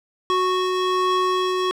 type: tone pair together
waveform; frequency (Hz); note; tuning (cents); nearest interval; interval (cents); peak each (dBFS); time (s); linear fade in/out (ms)
square; 369 / 1105.8; F#4 / C#6; -5 / -5; octave + perfect fifth; 1900; -22; 0.3-1.71; 0
effects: low-pass 5000 Hz 12 dB/octave + 8-bit